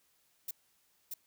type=noise with echo; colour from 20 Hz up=violet; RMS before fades=-38 dBFS; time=0.48-0.51 s; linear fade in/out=5 ms; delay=630 ms; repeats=1; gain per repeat=-2 dB; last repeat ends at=1.14 s; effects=white hiss -72 dBFS RMS until 1.26 s